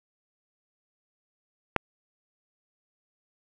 click, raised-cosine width 0.5 ms, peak -6 dBFS, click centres 1.763 s, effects none

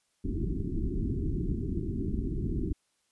pink low-pass noise, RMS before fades -31 dBFS, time 0.24-2.73 s, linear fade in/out 10 ms, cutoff 390 Hz, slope 96 dB/octave, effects white hiss -74 dBFS RMS until 3.11 s + resampled to 24000 Hz

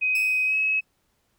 sine tone with pitch glide, 2517 to 2567 Hz, D#7 to E7, +19 to -47 cents, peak -20 dBFS, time 0.01-0.81 s, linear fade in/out 20 ms, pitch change +34 cents, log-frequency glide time 0.45-0.55 s
sawtooth tone with exponential decay, 2621 Hz, E7, 11 cents flat, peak -25 dBFS, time 0.15-0.84 s, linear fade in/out 2 ms, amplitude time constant 150 ms
effects pink hiss -70 dBFS RMS until 1.38 s

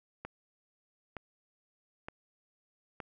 click train, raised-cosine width 0.5 ms, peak -25 dBFS, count 4, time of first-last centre 0.25-3.002 s, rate 1.09 Hz, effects none

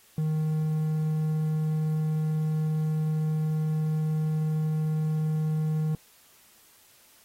triangle tone, 155.56 Hz, D#3, in tune, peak -22 dBFS, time 0.18-5.95 s, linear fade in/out 2 ms, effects white hiss -58 dBFS RMS until 7.24 s + AAC 48 kbps

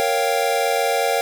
square chord, G half-diminished seventh, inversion first, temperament equal, 466.2 / 554.4 / 698.5 / 784 Hz, Bb4 / Db5 / F5 / G5, 0 / 0 / 0 / 0 cents, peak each -24 dBFS, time 0-1.21 s, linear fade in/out 0 ms, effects none

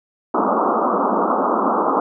white band-pass noise, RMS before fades -18 dBFS, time 0.34-2 s, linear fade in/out 2 ms, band 190 to 1300 Hz, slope 96 dB/octave, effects none

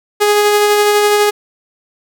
sawtooth tone with tremolo, 415.3 Hz, G#4, in tune, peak -4 dBFS, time 0.2-1.31 s, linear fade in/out 20 ms, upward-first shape sine, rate 12 Hz, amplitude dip 25%, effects none

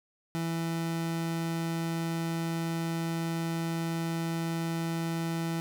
30% pulse tone, 165.6 Hz, E3, 8 cents sharp, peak -27 dBFS, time 0.35-5.6 s, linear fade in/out 0 ms, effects none

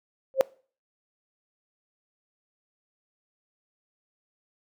sine tone with exponential growth, 532 Hz, C5, 29 cents sharp, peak -10 dBFS, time 0.34-0.41 s, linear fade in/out 0 ms, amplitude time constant 15 ms, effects noise-tail reverb RT60 0.4 s tail -22 dB re dry + MP3 96 kbps

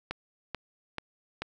click train, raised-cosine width 0.3 ms, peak -17 dBFS, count 4, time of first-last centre 0.11-1.42 s, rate 2.29 Hz, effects none

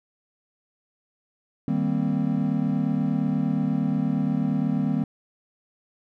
triangle chord, C minor seventh, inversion first, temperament equal, 155.56 / 196 / 233.1 / 261.6 Hz, Eb3 / G3 / Bb3 / C4, 0 / 0 / 0 / 0 cents, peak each -25 dBFS, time 1.68-5.04 s, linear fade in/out 2 ms, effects none

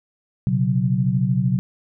sine chord, B suspended second, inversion none, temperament equal with one note detuned, 123.47 / 136.53 / 185 Hz, B2 / C#3 / F#3, 0 / -26 / 0 cents, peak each -21 dBFS, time 0.47-1.59 s, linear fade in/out 0 ms, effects none

